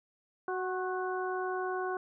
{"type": "harmonic tone with a mistuned harmonic", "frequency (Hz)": 370.9, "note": "F#4", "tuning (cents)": 4, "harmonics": [1, 2, 3, 4], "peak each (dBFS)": [-34, -37, -39, -40], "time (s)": [0.48, 1.97], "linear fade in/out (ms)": 2, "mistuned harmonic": 3, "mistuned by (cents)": -34, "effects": []}